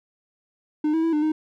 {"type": "tone with pitch steps", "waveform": "triangle", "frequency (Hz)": [303.3, 323.1, 328.9, 300.6, 310.6], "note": ["D#4", "E4", "E4", "D4", "D#4"], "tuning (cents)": [-44, -35, -4, 40, -3], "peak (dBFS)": -17, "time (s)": [0.84, 1.32], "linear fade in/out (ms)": 5, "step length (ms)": 96, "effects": []}